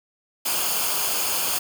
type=noise with comb filter; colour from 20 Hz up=white; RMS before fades=-24 dBFS; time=0.45-1.59 s; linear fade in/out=10 ms; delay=0.52 ms; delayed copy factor=-0.6; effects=none